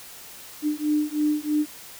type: beating tone pair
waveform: sine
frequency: 298.8 / 301.9 Hz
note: D4 / D4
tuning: +30 / +48 cents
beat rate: 3.1 Hz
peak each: -24 dBFS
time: 0.62-1.66 s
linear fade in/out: 50 ms
effects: white hiss -43 dBFS RMS until 1.99 s